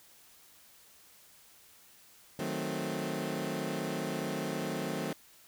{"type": "chord", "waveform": "20% pulse", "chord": "D# diminished seventh", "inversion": "none", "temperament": "equal", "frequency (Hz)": [155.56, 185, 220, 261.6], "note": ["D#3", "F#3", "A3", "C4"], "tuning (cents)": [0, 0, 0, 0], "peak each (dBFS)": -34, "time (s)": [2.39, 5.13], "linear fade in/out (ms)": 2, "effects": ["white hiss -59 dBFS RMS until 5.47 s"]}